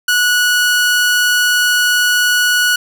sawtooth tone, 1467 Hz, F#6, 15 cents flat, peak -7 dBFS, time 0.08-2.76 s, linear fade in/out 5 ms, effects 8-bit

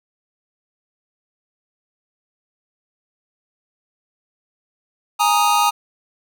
square chord, Ab suspended second, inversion none, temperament equal, 830.6 / 932.3 / 1244.5 Hz, Ab5 / Bb5 / Eb6, 0 / 0 / 0 cents, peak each -19 dBFS, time 5.19-5.71 s, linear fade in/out 20 ms, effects none

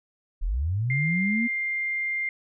sine linear sweep, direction up, 31.56 to 240.5 Hz, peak -23 dBFS, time 0.41-1.48 s, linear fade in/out 20 ms
sine tone, 2100 Hz, C7, 6 cents sharp, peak -25 dBFS, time 0.9-2.29 s, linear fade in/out 2 ms
effects none

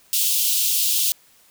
white high-pass noise, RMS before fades -20 dBFS, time 0.13-1.12 s, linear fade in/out 0 ms, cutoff 2800 Hz, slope 48 dB/octave, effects white hiss -55 dBFS RMS until 1.5 s

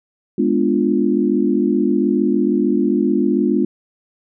sine chord, G# diminished seventh, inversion none, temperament equal, 207.7 / 246.9 / 293.7 / 349.2 Hz, G#3 / B3 / D4 / F4, 0 / 0 / 0 / 0 cents, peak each -19 dBFS, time 0.38-3.65 s, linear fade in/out 5 ms, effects none

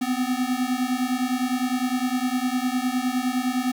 square beating tone pair, 248 / 257.8 Hz, B3 / C4, +7 / -26 cents, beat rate 9.8 Hz, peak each -26 dBFS, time 0.01-3.72 s, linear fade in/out 10 ms, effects 8-bit

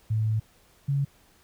sine tone pair in turn, 109.3 / 139.93 Hz, A2 / C#3, -11 / +17 cents, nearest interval major third, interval 428 cents, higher second, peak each -22 dBFS, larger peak neither, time 0.1-0.4 / 0.88-1.05 s, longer first, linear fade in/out 10 ms, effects pink hiss -60 dBFS RMS until 1.43 s

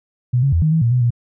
sine tone with pitch steps, 123.6 / 137.9 / 83.5 / 155.9 / 161.6 / 117.3 / 125.2 / 119.4 Hz, B2 / C#3 / E2 / D#3 / E3 / A#2 / B2 / A#2, +2 / -9 / +23 / +4 / -34 / +11 / +24 / +42 cents, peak -12 dBFS, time 0.33-1.106 s, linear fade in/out 10 ms, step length 97 ms, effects none

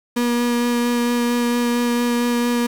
35% pulse tone with vibrato, 240 Hz, B3, 49 cents flat, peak -15 dBFS, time 0.16-2.67 s, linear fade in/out 10 ms, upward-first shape sine, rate 4.4 Hz, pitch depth 10 cents each way, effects 7-bit

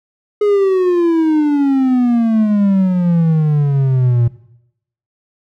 triangle exponential sweep, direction down, 420.4 to 116.54 Hz, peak -8 dBFS, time 0.41-4.28 s, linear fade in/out 5 ms, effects noise-tail reverb RT60 0.8 s tail -18 dB re dry

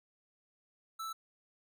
square tone, 1318.5 Hz, E6, in tune, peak -39 dBFS, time 0.99-1.13 s, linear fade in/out 10 ms, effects none

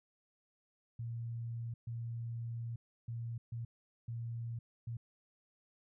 sine tone bursts at uneven times, 116.54 Hz, A#2, in tune, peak -38 dBFS, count 6, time 0.99-1.74 / 1.87-2.76 / 3.08-3.38 / 3.52-3.65 / 4.08-4.59 / 4.87-4.97 s, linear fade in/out 5 ms, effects none

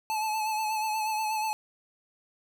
square tone with vibrato, 866 Hz, A5, 28 cents flat, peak -28 dBFS, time 0.1-1.53 s, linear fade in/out 0 ms, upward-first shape sine, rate 8.3 Hz, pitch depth 34 cents each way, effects none

